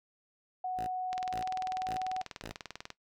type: tone with pitch glide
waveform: sine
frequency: 739 to 746.7 Hz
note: F#5 to F#5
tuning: -2 to +16 cents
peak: -32 dBFS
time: 0.64-2.22 s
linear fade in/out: 5 ms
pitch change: +18 cents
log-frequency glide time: 1.31-1.48 s
type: tone bursts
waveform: 5% pulse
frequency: 55.5 Hz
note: A1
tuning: 16 cents sharp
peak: -31 dBFS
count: 4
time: 0.77-2.52 s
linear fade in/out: 10 ms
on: 100 ms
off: 450 ms
type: click train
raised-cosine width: 0.2 ms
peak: -23 dBFS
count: 37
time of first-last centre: 1.13-2.903 s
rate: 20.3 Hz
effects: noise-tail reverb RT60 0.1 s tail -17 dB re dry